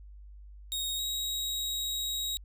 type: tone pair in turn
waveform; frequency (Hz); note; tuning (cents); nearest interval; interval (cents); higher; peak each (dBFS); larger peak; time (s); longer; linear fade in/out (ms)
sawtooth; 3752 / 3807; A#7 / A#7; +11 / +36; unison; 25; second; -28; neither; 0.72-0.99 / 0.99-2.37; second; 0
effects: added 50 Hz sine -46 dBFS peak until 2.44 s